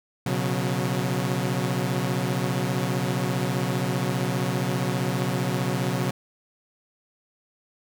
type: chord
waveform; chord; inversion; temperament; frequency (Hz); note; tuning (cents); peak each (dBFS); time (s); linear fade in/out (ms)
sawtooth; B suspended second; none; equal with one note detuned; 123.47 / 138.59 / 182.13; B2 / C#3 / F#3; 0 / 0 / -27; -24; 0.26-6.11; 5
effects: none